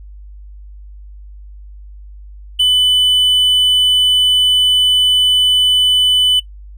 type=tone; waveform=triangle; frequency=3000 Hz; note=F#7; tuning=23 cents sharp; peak=-7 dBFS; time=2.59-6.4 s; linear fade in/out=10 ms; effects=noise-tail reverb RT60 0.1 s tail -19 dB re dry + added 50 Hz sine -32 dBFS peak until 6.77 s